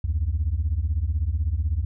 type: beating tone pair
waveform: sine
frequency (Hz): 69.3 / 85.3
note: C#2 / F2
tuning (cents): 0 / -40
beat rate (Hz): 16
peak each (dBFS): -23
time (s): 0.04-1.85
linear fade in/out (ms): 5
effects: tanh soft clip ceiling -16 dBFS